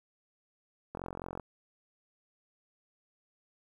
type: click train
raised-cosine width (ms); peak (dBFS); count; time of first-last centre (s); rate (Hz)
1; -25; 21; 0.95-1.397; 44.7
effects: 10-bit